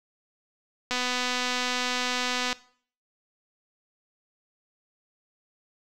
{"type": "click train", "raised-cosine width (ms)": 0.2, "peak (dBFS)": -11, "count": 404, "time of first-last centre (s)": [0.91, 2.528], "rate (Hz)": 249, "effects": ["noise-tail reverb RT60 0.5 s tail -19 dB re dry"]}